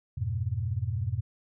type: chord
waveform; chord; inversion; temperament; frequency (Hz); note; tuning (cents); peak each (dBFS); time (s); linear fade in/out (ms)
sine; F diminished; none; equal; 87.31 / 103.83 / 123.47; F2 / Ab2 / Cb3; 0 / 0 / 0; -33 / -31 / -32; 0.17-1.21; 10
effects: none